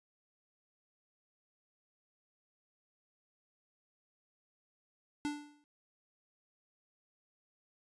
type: tone with exponential decay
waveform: square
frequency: 293.7 Hz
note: D4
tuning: in tune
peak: -32 dBFS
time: 5.25-5.64 s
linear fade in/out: 0 ms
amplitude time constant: 84 ms
effects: resampled to 22050 Hz